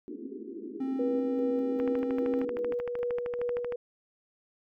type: band-pass noise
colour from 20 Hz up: white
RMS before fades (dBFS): -41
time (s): 0.08-2.74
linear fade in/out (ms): 0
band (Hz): 220 to 420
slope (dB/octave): 96
type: tone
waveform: triangle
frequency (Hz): 265.8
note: C4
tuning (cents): +27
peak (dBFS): -27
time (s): 0.8-2.45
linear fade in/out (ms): 5
type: tone with tremolo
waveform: sine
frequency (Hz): 484.8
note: B4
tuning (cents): -32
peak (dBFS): -28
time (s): 0.99-3.76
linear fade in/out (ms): 5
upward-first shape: square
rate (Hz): 2.5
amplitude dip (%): 30
type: click train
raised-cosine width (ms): 0.5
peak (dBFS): -24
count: 26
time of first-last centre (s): 1.8-3.723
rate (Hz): 13
effects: none